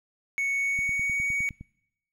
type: tone with pitch glide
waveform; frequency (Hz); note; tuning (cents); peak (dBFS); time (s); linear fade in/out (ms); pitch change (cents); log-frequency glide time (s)
triangle; 2217 to 2243; C#7 to C#7; 0 to +20; -23; 0.38-1.49; 0; +20; 0.49-1.22
type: click train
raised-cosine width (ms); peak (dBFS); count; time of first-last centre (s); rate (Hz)
5; -28; 9; 0.79-1.611; 9.75
effects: noise-tail reverb RT60 0.8 s tail -25 dB re dry